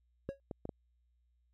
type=tone with exponential decay; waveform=triangle; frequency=551 Hz; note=C#5; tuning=11 cents flat; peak=-33 dBFS; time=0.29-0.4 s; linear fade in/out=0 ms; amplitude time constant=23 ms
type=clicks; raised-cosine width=2 ms; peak=-27 dBFS; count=4; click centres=0.29 / 0.512 / 0.654 / 0.692 s
effects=added 60 Hz sine -70 dBFS peak until 1.53 s